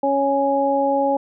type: harmonic tone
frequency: 277.2 Hz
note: C#4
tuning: in tune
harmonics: 1 / 2 / 3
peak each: -23 / -19 / -20 dBFS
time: 0.03-1.17 s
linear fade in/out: 5 ms
effects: none